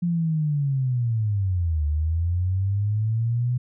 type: linear two-way sweep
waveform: sine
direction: down then up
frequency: 175.7 to 73.4 to 125.2 Hz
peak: -20 dBFS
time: 0.02-3.58 s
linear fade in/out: 10 ms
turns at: 1.86 s
effects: none